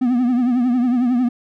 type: tone with vibrato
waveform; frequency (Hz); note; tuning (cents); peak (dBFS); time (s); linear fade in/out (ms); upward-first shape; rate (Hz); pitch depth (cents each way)
triangle; 246.9; B3; 0; -12; 0.01-1.29; 10; triangle; 11; 100
effects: none